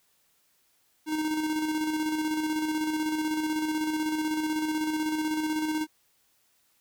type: tone with tremolo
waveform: square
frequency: 310 Hz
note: D#4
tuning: 6 cents flat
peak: -26 dBFS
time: 1.06-5.87 s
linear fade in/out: 50 ms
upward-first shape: square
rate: 16 Hz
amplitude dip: 35%
effects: white hiss -68 dBFS RMS until 6.8 s